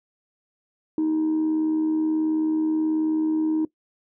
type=tone with amplitude modulation; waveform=sine; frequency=313.7 Hz; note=D#4; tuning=14 cents sharp; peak=-16 dBFS; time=0.98-3.65 s; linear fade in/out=2 ms; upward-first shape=sine; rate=78.6 Hz; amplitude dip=40%; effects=noise-tail reverb RT60 0.1 s tail -19 dB re dry + tanh soft clip ceiling -17 dBFS